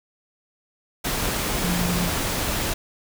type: tone in noise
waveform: sine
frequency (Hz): 176.3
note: F3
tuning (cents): +17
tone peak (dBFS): -24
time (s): 1.63-2.1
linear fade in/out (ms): 10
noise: pink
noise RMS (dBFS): -25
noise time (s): 1.04-2.74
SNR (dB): -2
effects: none